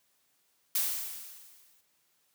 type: noise with exponential decay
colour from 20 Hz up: blue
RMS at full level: -27 dBFS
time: 0.75-1.81 s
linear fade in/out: 5 ms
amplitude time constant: 230 ms
effects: white hiss -72 dBFS RMS until 2.34 s + high-pass 80 Hz 12 dB/octave